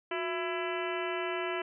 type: harmonic tone with a mistuned harmonic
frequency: 333.8 Hz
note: E4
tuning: 22 cents sharp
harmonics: 1 / 2 / 3 / 4 / 5 / 6 / 7 / 8 / 9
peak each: -35 / -38 / -40 / -41 / -42 / -43 / -43 / -44 / -45 dBFS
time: 0.11-1.62 s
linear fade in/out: 5 ms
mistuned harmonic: 1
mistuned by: +140 cents
effects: none